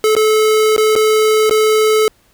square tone with dropouts, 433.1 Hz, A4, 27 cents flat, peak -10 dBFS, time 0.04-2.08 s, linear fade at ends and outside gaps 1 ms, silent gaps 0.152-0.165 / 0.764-0.779 / 0.954-0.961 / 1.496-1.509 s, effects pink hiss -54 dBFS RMS until 2.33 s

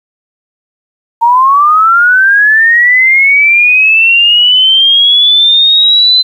sine linear sweep, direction up, 914 to 4060 Hz, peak -3 dBFS, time 1.21-6.23 s, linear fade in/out 20 ms, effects 7-bit

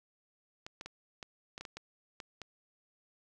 clicks, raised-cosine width 0.2 ms, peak -26 dBFS, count 10, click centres 0.665 / 0.811 / 0.86 / 1.228 / 1.579 / 1.61 / 1.652 / 1.77 / 2.202 / 2.417 s, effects none

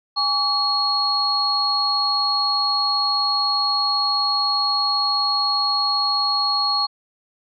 sine tone cluster, 824 / 1139 / 4306 Hz, G#5 / C#6 / C8, -14 / +47 / +49 cents, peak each -26 / -24 / -19 dBFS, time 0.16-6.87 s, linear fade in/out 20 ms, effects none

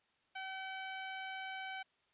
15% pulse tone, 764 Hz, G5, 45 cents flat, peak -35 dBFS, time 0.35-1.83 s, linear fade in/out 10 ms, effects white hiss -75 dBFS RMS until 2.13 s + resampled to 8000 Hz

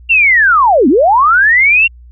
sine linear two-way sweep, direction down then up, 2785 to 232 to 2785 Hz, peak -5 dBFS, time 0.09-1.88 s, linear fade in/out 20 ms, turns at 0.88 s, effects added 60 Hz sine -34 dBFS peak until 2.11 s

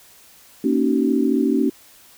sine chord, D# minor seventh, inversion second, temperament equal with one note detuned, 233.1 / 277.2 / 311.1 / 379.7 Hz, A#3 / C#4 / D#4 / F#4, 0 / 0 / 0 / +45 cents, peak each -21 / -19 / -23 / -23 dBFS, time 0.64-1.7 s, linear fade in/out 5 ms, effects white hiss -49 dBFS RMS until 2.17 s

